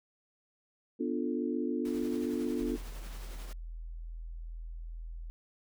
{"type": "chord", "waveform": "sine", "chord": "B half-diminished seventh", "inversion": "none", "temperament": "equal", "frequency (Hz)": [246.9, 293.7, 349.2, 440], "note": ["B3", "D4", "F4", "A4"], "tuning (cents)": [0, 0, 0, 0], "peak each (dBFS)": [-34, -35, -36, -39], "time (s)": [0.99, 2.77], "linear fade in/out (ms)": 20}
{"type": "noise with tremolo", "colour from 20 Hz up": "pink", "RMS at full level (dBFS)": -49, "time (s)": [1.85, 3.53], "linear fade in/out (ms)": 2, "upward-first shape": "sine", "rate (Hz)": 11, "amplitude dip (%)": 35}
{"type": "tone", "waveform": "sine", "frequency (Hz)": 41.2, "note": "E1", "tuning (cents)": 0, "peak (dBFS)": -39, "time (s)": [2.61, 5.3], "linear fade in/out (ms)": 0}
{"effects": []}